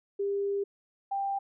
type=tone pair in turn; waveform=sine; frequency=400 / 790.4 Hz; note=G4 / G5; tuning=+35 / +14 cents; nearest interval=octave; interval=1179 cents; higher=second; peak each=-27 / -28 dBFS; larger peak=first; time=0.19-0.64 / 1.11-1.39 s; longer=first; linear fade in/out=10 ms; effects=none